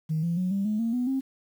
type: tone with pitch steps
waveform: sine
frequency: 157.5 / 169.78 / 183.02 / 197.29 / 212.7 / 229.3 / 247.1 / 266.4 Hz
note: D#3 / F3 / F#3 / G3 / G#3 / A#3 / B3 / C4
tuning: +21 / -49 / -19 / +11 / +42 / -28 / +1 / +31 cents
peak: -23 dBFS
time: 0.09-1.21 s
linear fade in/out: 20 ms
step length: 140 ms
effects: tanh soft clip ceiling -19 dBFS + 9-bit